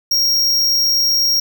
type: tone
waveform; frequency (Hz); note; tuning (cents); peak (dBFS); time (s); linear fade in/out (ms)
square; 5588; F8; 0; -13; 0.11-1.4; 5
effects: none